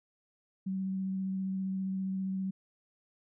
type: tone with vibrato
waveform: sine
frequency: 190.5 Hz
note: G3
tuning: 49 cents flat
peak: -31 dBFS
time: 0.66-2.51 s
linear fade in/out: 10 ms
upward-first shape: square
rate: 15 Hz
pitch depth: 9 cents each way
effects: none